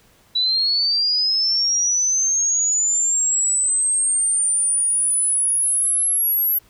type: linear sweep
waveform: sine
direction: up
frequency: 3924 to 11730 Hz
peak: -16 dBFS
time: 0.35-6.59 s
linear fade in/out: 10 ms
effects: pink hiss -55 dBFS RMS until 6.69 s

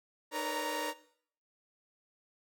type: tone cluster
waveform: sawtooth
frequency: 306.2 / 460.3 / 491.6 / 568 / 930 Hz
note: D#4 / A#4 / B4 / C#5 / A#5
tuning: -28 / -22 / -8 / +42 / -4 cents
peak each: -38 / -40 / -39 / -37 / -33 dBFS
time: 0.31-0.94 s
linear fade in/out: 50 ms
effects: noise-tail reverb RT60 0.6 s tail -17 dB re dry

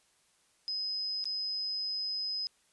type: tone with dropouts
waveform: sine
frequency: 5050 Hz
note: D#8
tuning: 25 cents sharp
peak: -32 dBFS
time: 0.68-2.47 s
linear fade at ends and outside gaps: 0 ms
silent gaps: 1.241-1.255 s
effects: white hiss -69 dBFS RMS until 2.72 s + resampled to 24000 Hz

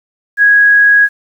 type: tone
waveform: sine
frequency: 1657 Hz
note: G#6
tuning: 4 cents flat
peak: -4 dBFS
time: 0.37-1.09 s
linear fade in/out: 50 ms
effects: 7-bit

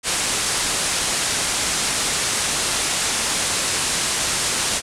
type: low-pass noise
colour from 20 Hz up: white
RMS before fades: -22 dBFS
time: 0.03-4.82 s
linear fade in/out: 50 ms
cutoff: 9900 Hz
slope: 48 dB/octave
effects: none

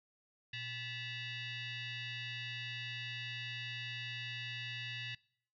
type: tone with frequency modulation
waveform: sine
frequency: 120 Hz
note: B2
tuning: 49 cents flat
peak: -40 dBFS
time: 0.53-5.15 s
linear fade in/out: 5 ms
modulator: 925 Hz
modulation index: 3.9
effects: noise-tail reverb RT60 0.6 s tail -24 dB re dry

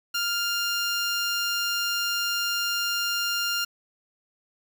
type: tone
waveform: 15% pulse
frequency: 1400 Hz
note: F6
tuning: 4 cents sharp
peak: -18 dBFS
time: 0.14-3.65 s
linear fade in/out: 10 ms
effects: 8-bit

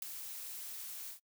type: noise with ADSR envelope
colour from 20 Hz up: blue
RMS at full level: -35 dBFS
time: 0.02-1.2 s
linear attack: 5 ms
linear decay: 4 ms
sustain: -10 dB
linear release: 110 ms
effects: noise-tail reverb RT60 0.1 s tail -25 dB re dry

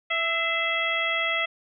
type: harmonic tone with a mistuned harmonic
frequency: 659.3 Hz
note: E5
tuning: in tune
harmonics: 1 / 2 / 3 / 4 / 5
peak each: -32 / -31 / -26 / -30 / -31 dBFS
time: 0.1-1.46 s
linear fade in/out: 10 ms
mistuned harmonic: 3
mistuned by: +53 cents
effects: none

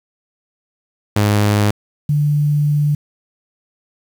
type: tone pair in turn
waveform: sawtooth / sine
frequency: 103.83 / 147.35 Hz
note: G#2 / D3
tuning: 0 / +6 cents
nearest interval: tritone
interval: 606 cents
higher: second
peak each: -8 / -12 dBFS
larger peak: first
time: 1.16-1.71 / 2.09-2.95 s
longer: second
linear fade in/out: 5 ms
effects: 7-bit

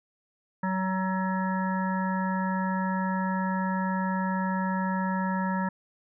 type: harmonic tone with a mistuned harmonic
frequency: 188.1 Hz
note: F#3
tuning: 29 cents sharp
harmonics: 1 / 3 / 5 / 7 / 9 / 10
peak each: -27 / -38 / -31 / -39 / -37 / -45 dBFS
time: 0.63-5.69 s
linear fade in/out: 5 ms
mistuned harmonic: 7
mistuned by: +16 cents
effects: none

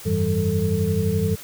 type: tone cluster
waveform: sine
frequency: 90.7 / 102.4 / 161.8 / 193.2 / 442.1 Hz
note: F#2 / G#2 / E3 / G3 / A4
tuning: -34 / -24 / -32 / -25 / +8 cents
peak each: -25 dBFS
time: 0.05-1.36 s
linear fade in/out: 20 ms
effects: white hiss -40 dBFS RMS until 1.43 s

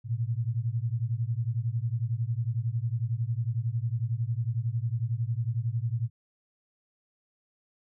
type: beating tone pair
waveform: sine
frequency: 111.4 / 122.4 Hz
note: A2 / B2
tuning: +22 / -15 cents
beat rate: 11 Hz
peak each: -29 / -30 dBFS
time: 0.04-6.1 s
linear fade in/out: 50 ms
effects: none

